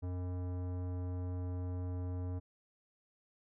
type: tone with tanh clipping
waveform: sine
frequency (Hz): 90.2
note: F#2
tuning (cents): -44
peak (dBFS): -38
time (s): 0.02-2.4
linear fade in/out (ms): 20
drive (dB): 17
effects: none